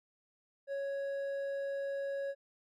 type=tone with hard clipping; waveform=sine; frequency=554.4 Hz; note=C#5; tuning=in tune; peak=-36 dBFS; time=0.67-2.35 s; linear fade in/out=50 ms; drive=5 dB; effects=none